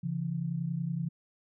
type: tone pair together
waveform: sine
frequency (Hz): 138.91 / 169.6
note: C#3 / E3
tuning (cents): +4 / +50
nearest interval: minor third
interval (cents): 346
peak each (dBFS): -34 / -32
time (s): 0.03-1.09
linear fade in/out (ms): 10
effects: none

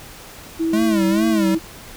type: tone with pitch glide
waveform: sine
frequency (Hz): 326.7 to 324.4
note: E4 to E4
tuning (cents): -15 to -28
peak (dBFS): -17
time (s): 0.59-1.59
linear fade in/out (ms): 20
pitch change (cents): -13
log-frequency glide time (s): 0.88-1.43
type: tone with vibrato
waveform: square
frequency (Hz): 207.7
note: G#3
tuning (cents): 0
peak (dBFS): -18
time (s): 0.73-1.55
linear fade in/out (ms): 5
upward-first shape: sine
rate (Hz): 2.3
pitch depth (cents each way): 150
effects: pink hiss -39 dBFS RMS until 1.96 s

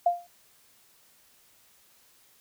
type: tone with exponential decay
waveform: sine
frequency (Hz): 699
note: F5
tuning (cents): +1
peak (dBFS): -16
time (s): 0.06-0.27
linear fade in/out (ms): 5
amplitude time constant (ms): 45
effects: white hiss -61 dBFS RMS until 2.4 s

